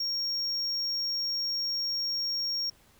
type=tone; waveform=triangle; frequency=5560 Hz; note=F8; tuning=9 cents flat; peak=-27 dBFS; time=0-2.7 s; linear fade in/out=5 ms; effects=pink hiss -61 dBFS RMS until 2.99 s